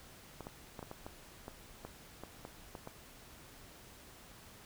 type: clicks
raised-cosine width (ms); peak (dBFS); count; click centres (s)
1; -30; 12; 0.407 / 0.469 / 0.792 / 0.828 / 0.914 / 1.065 / 1.481 / 1.85 / 2.236 / 2.451 / 2.752 / 2.874
effects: pink hiss -56 dBFS RMS until 4.65 s